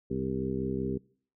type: harmonic tone with a mistuned harmonic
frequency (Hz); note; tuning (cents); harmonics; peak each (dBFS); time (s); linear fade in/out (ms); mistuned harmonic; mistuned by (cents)
65.41; C2; 0; 1 / 2 / 3 / 4 / 5 / 6 / 7; -42 / -37 / -35 / -35 / -43 / -34 / -42; 0.1-0.98; 10; 7; +17
effects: noise-tail reverb RT60 0.5 s tail -24 dB re dry